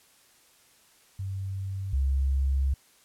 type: tone pair in turn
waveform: sine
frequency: 96.5 / 67.69 Hz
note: G2 / C#2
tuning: -27 / -41 cents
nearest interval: tritone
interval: 614 cents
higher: first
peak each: -30 / -22 dBFS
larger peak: second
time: 1.19-1.93 / 1.93-2.74 s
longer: second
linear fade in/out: 5 ms
effects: white hiss -60 dBFS RMS until 3.04 s + low-pass 12000 Hz 12 dB/octave